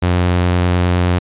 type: tone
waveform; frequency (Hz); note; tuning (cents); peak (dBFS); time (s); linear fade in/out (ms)
sawtooth; 89; F2; +33; -8; 0.02-1.19; 10
effects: resampled to 8000 Hz